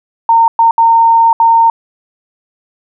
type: tone bursts at uneven times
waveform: sine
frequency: 916 Hz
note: A#5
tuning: 31 cents flat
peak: -4 dBFS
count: 4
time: 0.29-0.48 / 0.59-0.71 / 0.78-1.33 / 1.4-1.7 s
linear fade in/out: 2 ms
effects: none